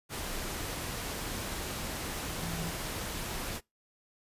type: tone in noise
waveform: sine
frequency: 167.8 Hz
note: E3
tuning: 31 cents sharp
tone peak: -37 dBFS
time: 2.38-2.73 s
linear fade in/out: 50 ms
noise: pink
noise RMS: -37 dBFS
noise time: 0.09-3.61 s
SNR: -3 dB
effects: noise-tail reverb RT60 0.2 s tail -24 dB re dry + resampled to 32000 Hz